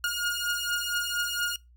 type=beating tone pair; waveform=sawtooth; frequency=1427 / 1431.3 Hz; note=F6 / F6; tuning=+37 / +42 cents; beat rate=4.3 Hz; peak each=-26 dBFS; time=0.04-1.56 s; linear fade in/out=2 ms; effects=noise-tail reverb RT60 0.2 s tail -21 dB re dry + added 60 Hz sine -53 dBFS peak until 1.76 s